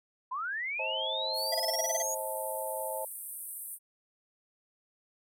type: linear sweep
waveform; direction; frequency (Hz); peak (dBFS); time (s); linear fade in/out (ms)
sine; up; 970 to 6770; -32; 0.31-2.15; 10
type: chord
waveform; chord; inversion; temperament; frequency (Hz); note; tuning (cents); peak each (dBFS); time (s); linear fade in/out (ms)
sine; A diminished; first; just; 528 / 633.6 / 880; C5 / Eb5 / A5; +16 / +31 / 0; -38; 0.79-3.05; 5
type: band-pass noise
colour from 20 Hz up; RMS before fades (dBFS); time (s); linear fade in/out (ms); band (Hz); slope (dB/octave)
pink; -42; 1.33-3.79; 50; 8600 to 15000; 96
type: tone bursts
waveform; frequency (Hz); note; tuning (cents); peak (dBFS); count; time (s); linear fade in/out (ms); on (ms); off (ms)
square; 659.3; E5; 0; -30; 10; 1.52-2.023; 5; 26; 27
effects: none